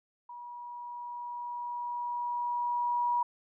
sine tone with level ramp, 964 Hz, B5, 42 cents flat, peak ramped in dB -42 to -25 dBFS, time 0.29-3.23 s, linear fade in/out 5 ms, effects none

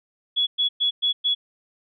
sine tone bursts, 3378 Hz, G#7, 29 cents sharp, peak -18 dBFS, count 5, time 0.36-1.35 s, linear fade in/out 20 ms, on 110 ms, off 110 ms, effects none

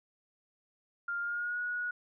sine tone with pitch glide, 1400 to 1456.9 Hz, F6 to F#6, +4 to -27 cents, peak -32 dBFS, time 1.08-1.91 s, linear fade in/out 5 ms, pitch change +69 cents, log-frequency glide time 1.2-1.59 s, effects none

